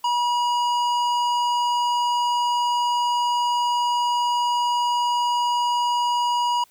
sine tone with hard clipping, 965 Hz, B5, 40 cents flat, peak -21 dBFS, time 0.04-6.64 s, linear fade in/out 5 ms, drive 12 dB, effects white hiss -58 dBFS RMS until 6.7 s

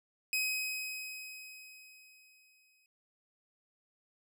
sawtooth tone with exponential decay, 2530 Hz, D#7, 28 cents sharp, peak -26 dBFS, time 0.33-2.86 s, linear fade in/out 1 ms, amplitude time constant 550 ms, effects none

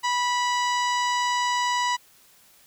harmonic tone, 981 Hz, B5, 12 cents flat, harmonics 1 / 2 / 3 / 4 / 5 / 6 / 7 / 8, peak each -23 / -29 / -33 / -35 / -37 / -39 / -40 / -41 dBFS, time 0.03-1.97 s, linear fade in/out 20 ms, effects white hiss -56 dBFS RMS until 2.66 s

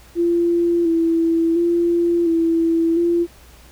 sine tone with vibrato, 336.6 Hz, E4, 36 cents sharp, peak -14 dBFS, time 0.15-3.27 s, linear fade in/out 50 ms, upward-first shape square, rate 0.71 Hz, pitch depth 31 cents each way, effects added 60 Hz sine -46 dBFS peak until 3.71 s + pink hiss -48 dBFS RMS until 3.71 s

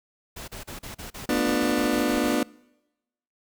pink noise bursts, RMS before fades -38 dBFS, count 13, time 0.36-2.352 s, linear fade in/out 10 ms, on 120 ms, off 36 ms
30% pulse chord, B half-diminished seventh, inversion third, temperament just, 222.2 / 246.9 / 296.3 / 355.6 Hz, A3 / B3 / D4 / F4, +17 / 0 / +15 / +31 cents, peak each -29 / -23 / -23 / -27 dBFS, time 1.29-2.43 s, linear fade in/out 2 ms
effects noise-tail reverb RT60 1.0 s tail -25 dB re dry

